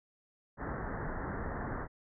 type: low-pass noise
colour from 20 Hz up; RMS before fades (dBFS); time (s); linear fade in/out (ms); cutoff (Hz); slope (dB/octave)
pink; -38; 0.57-1.88; 50; 1900; 96
effects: none